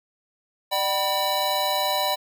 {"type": "tone cluster", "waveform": "square", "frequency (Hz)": [598, 763, 978, 3956], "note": ["D5", "G5", "B5", "B7"], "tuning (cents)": [31, -47, -17, 2], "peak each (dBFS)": -28, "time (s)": [0.71, 2.16], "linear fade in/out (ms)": 20, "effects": []}